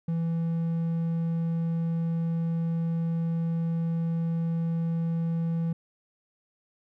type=tone; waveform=triangle; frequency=165.9 Hz; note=E3; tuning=11 cents sharp; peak=-23 dBFS; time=0.08-5.73 s; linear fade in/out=5 ms; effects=none